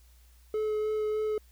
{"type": "tone with vibrato", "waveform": "triangle", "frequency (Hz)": 428.8, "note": "A4", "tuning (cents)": -45, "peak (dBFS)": -25, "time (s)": [0.54, 1.38], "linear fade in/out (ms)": 2, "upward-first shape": "sine", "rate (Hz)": 3.3, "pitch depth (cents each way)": 10, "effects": ["added 60 Hz sine -55 dBFS peak until 1.51 s", "white hiss -65 dBFS RMS until 1.51 s"]}